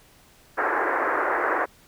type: band-pass noise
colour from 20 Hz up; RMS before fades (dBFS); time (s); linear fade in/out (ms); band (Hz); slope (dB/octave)
white; -24; 0.57-1.66; 20; 310 to 1800; 48
effects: pink hiss -55 dBFS RMS until 1.87 s